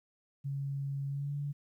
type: tone with pitch glide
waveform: sine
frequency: 139 to 143.65 Hz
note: C#3 to D3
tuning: +5 to -38 cents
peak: -33 dBFS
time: 0.44-1.53 s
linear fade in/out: 20 ms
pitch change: +57 cents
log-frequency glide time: 1.08-1.34 s
effects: 12-bit